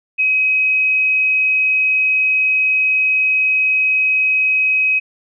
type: tone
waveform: sine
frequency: 2536 Hz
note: D#7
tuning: 32 cents sharp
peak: -12 dBFS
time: 0.18-5 s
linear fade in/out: 20 ms
effects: none